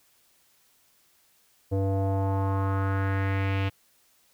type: tone with low-pass filter sweep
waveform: square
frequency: 97.2 Hz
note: G2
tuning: 14 cents flat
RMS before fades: -26 dBFS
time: 1.71-3.7 s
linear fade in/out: 20 ms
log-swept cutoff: 520 to 2800 Hz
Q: 2.8
effects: white hiss -64 dBFS RMS until 4.33 s